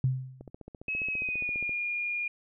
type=tone with exponential decay; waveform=sine; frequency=130 Hz; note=C3; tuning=11 cents flat; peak=-20 dBFS; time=0.04-0.5 s; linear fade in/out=2 ms; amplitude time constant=100 ms
type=click train; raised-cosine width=2 ms; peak=-30 dBFS; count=20; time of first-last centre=0.41-1.694 s; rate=14.8 Hz
type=tone with pitch glide; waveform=sine; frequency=2568 to 2424 Hz; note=E7 to D#7; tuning=-46 to -46 cents; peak=-29 dBFS; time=0.88-2.28 s; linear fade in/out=5 ms; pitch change=-100 cents; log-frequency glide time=1.08-1.57 s
effects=none